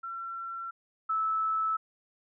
sine tone pair in turn, 1355 / 1307.9 Hz, E6 / E6, +47 / -14 cents, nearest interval minor second, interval 61 cents, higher first, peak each -35 / -26 dBFS, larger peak second, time 0.03-0.71 / 1.09-1.77 s, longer neither, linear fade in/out 10 ms, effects none

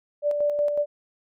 sine tone with tremolo, 586 Hz, D5, 4 cents flat, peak -19 dBFS, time 0.22-0.86 s, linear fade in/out 50 ms, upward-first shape square, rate 5.4 Hz, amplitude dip 40%, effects none

